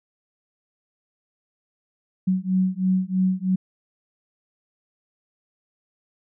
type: beating tone pair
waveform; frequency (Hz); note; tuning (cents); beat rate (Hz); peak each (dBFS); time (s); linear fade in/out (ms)
sine; 185 / 188.1; F#3 / F#3; 0 / +29; 3.1; -22; 2.27-3.56; 10
effects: none